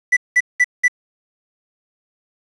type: tone bursts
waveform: triangle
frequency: 1975.5 Hz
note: B6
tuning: in tune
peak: -8 dBFS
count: 4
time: 0.12-0.882 s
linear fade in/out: 10 ms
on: 48 ms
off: 190 ms
effects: resampled to 24000 Hz + 7-bit

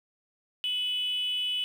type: tone with frequency modulation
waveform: sine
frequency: 2979 Hz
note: F#7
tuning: 11 cents sharp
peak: -26 dBFS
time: 0.64-1.64 s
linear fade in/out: 0 ms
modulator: 421 Hz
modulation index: 0.43
effects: tanh soft clip ceiling -22 dBFS + 9-bit

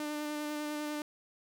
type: tone with vibrato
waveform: sawtooth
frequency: 299 Hz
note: D4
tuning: 31 cents sharp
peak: -31 dBFS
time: 0-1.02 s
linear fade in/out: 2 ms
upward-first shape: square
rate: 10 Hz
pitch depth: 11 cents each way
effects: none

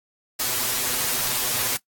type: noise with comb filter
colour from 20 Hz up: white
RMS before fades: -24 dBFS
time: 0.39-1.77 s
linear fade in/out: 10 ms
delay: 8 ms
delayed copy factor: +0.85
effects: noise-tail reverb RT60 0.1 s tail -20 dB re dry + AAC 64 kbps

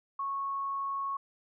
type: tone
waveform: sine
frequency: 1102 Hz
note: C#6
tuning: 11 cents flat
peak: -31 dBFS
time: 0.19-1.17 s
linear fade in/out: 5 ms
effects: none

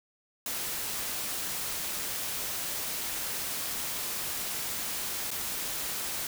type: noise with dropouts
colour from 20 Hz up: white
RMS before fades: -34 dBFS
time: 0.46-6.27 s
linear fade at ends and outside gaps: 2 ms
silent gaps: 5.306-5.313 s
effects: none

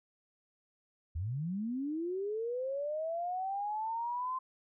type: linear sweep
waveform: sine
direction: up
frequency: 73.42 to 1045 Hz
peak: -33 dBFS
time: 1.15-4.39 s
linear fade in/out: 10 ms
effects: none

